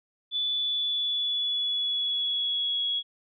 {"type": "tone with pitch glide", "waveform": "sine", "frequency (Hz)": [3472, 3338], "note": ["A7", "G#7"], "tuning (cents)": [-24, 8], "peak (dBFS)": -25, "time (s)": [0.31, 3.03], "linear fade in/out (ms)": 50, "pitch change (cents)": -68, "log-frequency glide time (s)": [0.5, 2.83], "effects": []}